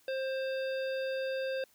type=harmonic tone with a mistuned harmonic; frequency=529 Hz; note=C5; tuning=19 cents sharp; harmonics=1 / 3 / 5 / 7 / 9; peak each=-32 / -42 / -46 / -49 / -51 dBFS; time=0.08-1.64 s; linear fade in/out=2 ms; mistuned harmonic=7; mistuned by=-27 cents; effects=white hiss -66 dBFS RMS until 1.74 s